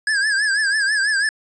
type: tone with vibrato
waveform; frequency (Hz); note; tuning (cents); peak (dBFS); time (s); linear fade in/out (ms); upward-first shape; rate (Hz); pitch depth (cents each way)
square; 1660; G#6; -1; -17; 0.07-1.29; 2; triangle; 6.1; 120
effects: resampled to 22050 Hz